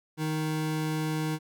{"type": "tone pair together", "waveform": "square", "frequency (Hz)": [155.56, 312.6], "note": ["D#3", "D#4"], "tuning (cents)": [0, 8], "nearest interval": "octave", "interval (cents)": 1208, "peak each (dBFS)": [-30, -33], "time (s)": [0.17, 1.39], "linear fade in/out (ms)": 50, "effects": []}